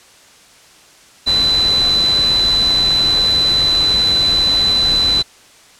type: tone in noise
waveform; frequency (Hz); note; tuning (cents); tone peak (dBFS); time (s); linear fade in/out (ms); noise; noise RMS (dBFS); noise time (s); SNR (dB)
sine; 4005; B7; +23; -11; 1.26-5.23; 20; pink; -24; 1.26-5.23; +10
effects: white hiss -45 dBFS RMS until 5.79 s + low-pass 8000 Hz 12 dB/octave